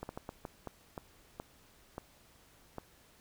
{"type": "slowing click train", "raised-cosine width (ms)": 1, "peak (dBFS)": -26, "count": 10, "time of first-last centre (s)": [0.03, 2.783], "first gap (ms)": 61, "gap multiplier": 1.38, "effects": ["pink hiss -63 dBFS RMS until 3.2 s"]}